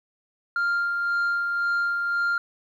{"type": "tone with tremolo", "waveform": "sine", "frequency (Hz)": 1396.9, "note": "F6", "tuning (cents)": 0, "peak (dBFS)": -18, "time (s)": [0.56, 2.38], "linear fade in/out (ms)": 2, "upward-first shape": "sine", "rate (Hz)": 1.9, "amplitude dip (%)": 40, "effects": ["tanh soft clip ceiling -20 dBFS", "10-bit"]}